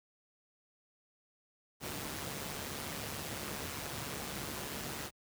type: noise with amplitude modulation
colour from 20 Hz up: pink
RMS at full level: -38 dBFS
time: 1.8-5.11 s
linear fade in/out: 50 ms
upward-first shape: sine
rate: 143 Hz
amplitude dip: 55%
effects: high-pass 80 Hz 12 dB/octave